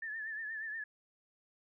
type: tone with vibrato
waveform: sine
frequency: 1760 Hz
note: A6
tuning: in tune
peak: -38 dBFS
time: 0.02-0.84 s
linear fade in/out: 5 ms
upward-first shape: triangle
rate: 8.4 Hz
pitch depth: 79 cents each way
effects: none